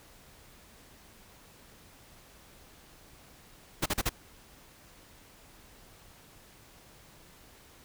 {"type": "noise bursts", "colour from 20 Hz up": "pink", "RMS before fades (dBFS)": -28, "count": 4, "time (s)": [3.82, 4.094], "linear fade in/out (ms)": 10, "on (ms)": 40, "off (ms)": 38, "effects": ["pink hiss -56 dBFS RMS until 7.84 s"]}